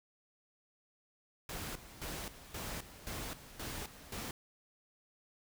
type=noise with tremolo; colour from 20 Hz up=pink; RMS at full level=-42 dBFS; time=1.49-4.31 s; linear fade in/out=2 ms; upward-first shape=square; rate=1.9 Hz; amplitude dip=75%; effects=none